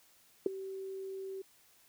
sine tone with ADSR envelope, 384.6 Hz, G4, 33 cents flat, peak -21 dBFS, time 0.46-1.42 s, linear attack 3 ms, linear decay 9 ms, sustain -18 dB, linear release 7 ms, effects white hiss -65 dBFS RMS until 1.88 s

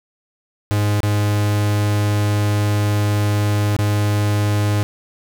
45% pulse tone with dropouts, 103.83 Hz, G#2, in tune, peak -15 dBFS, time 0.71-4.83 s, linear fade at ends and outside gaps 0 ms, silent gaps 1.004-1.032 / 3.765-3.789 s, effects none

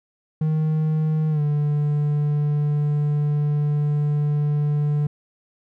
triangle tone with pitch glide, 155.9 to 147.49 Hz, D#3 to D3, +4 to +8 cents, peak -16 dBFS, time 0.41-5.07 s, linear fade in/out 5 ms, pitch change -96 cents, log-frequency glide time 1.3-1.41 s, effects none

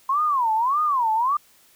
sine tone with vibrato, 1036 Hz, C6, 17 cents flat, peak -18 dBFS, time 0.09-1.37 s, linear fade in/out 5 ms, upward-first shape sine, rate 1.7 Hz, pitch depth 300 cents each way, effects white hiss -56 dBFS RMS until 1.75 s

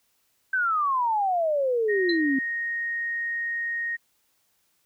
sine exponential sweep, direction down, 1568 to 261.6 Hz, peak -21 dBFS, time 0.53-2.39 s, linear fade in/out 5 ms
sine tone, 1864.7 Hz, A#6, in tune, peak -26 dBFS, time 1.88-3.97 s, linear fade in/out 20 ms
sine tone with exponential decay, 4054 Hz, B7, 45 cents sharp, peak -24 dBFS, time 2.09-2.21 s, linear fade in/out 5 ms, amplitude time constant 26 ms
effects white hiss -69 dBFS RMS until 4.85 s

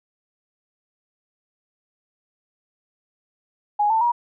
sine tone with pitch steps, 830.6 / 890.2 / 954.1 Hz, G#5 / A5 / A#5, 0 / +20 / +40 cents, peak -16 dBFS, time 3.79-4.12 s, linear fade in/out 10 ms, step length 110 ms, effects none

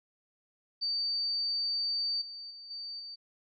sine tone with level steps, 4606 Hz, D8, 34 cents flat, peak -29 / -41 / -45 / -38 / -41 dBFS, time 0.81-3.16 s, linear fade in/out 20 ms, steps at 2.21 / 2.5 / 2.7 / 2.99 s, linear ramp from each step 10 ms, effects none

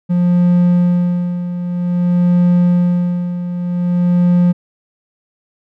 triangle tone with tremolo, 176.5 Hz, F3, 19 cents sharp, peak -6 dBFS, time 0.09-4.53 s, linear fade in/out 20 ms, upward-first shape sine, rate 0.52 Hz, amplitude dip 70%, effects none

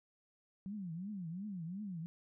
sine tone with vibrato, 185 Hz, F#3, in tune, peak -40 dBFS, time 0.66-2.06 s, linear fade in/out 0 ms, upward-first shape triangle, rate 2.8 Hz, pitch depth 280 cents each way, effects none

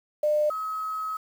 sine tone pair in turn, 601 / 1278.3 Hz, D5 / D#6, +40 / +46 cents, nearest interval octave + minor second, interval 1306 cents, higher second, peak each -20 / -28 dBFS, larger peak first, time 0.23-0.5 / 0.5-1.17 s, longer second, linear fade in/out 5 ms, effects 8-bit

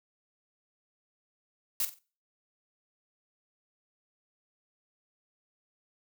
blue noise with echo, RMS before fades -29 dBFS, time 1.8-1.85 s, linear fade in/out 2 ms, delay 46 ms, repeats 3, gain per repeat -11 dB, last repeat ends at 1.988 s, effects noise-tail reverb RT60 0.4 s tail -24 dB re dry

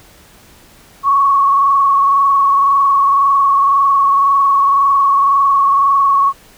sine tone with frequency modulation, 1108.7 Hz, C#6, in tune, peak -8 dBFS, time 1.03-6.33 s, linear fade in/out 50 ms, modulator 21.9 Hz, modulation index 1.1, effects pink hiss -44 dBFS RMS until 6.57 s

